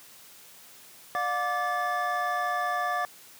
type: tone cluster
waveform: triangle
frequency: 596 / 716 / 1170 / 1733 Hz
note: D5 / F5 / D6 / A6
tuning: +25 / +43 / -7 / -27 cents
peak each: -36 / -28 / -28 / -31 dBFS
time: 1.15-3.05 s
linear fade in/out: 0 ms
effects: white hiss -51 dBFS RMS until 3.39 s + high-pass 100 Hz 12 dB/octave